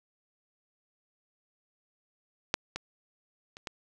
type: clicks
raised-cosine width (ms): 0.2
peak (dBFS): -7 / -17 / -28 / -19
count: 4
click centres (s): 2.541 / 2.76 / 3.569 / 3.672
effects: none